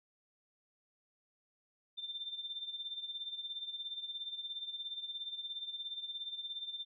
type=tone with tremolo; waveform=sine; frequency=3577 Hz; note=A7; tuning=28 cents sharp; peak=-37 dBFS; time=1.97-6.85 s; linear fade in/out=20 ms; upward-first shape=sine; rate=17 Hz; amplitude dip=70%; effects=none